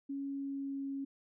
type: tone with pitch glide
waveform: sine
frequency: 277.2 to 274.6 Hz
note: C#4 to C#4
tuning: 0 to -16 cents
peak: -36 dBFS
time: 0.09-1.05 s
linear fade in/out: 10 ms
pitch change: -16 cents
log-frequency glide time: 0.26-0.89 s
effects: none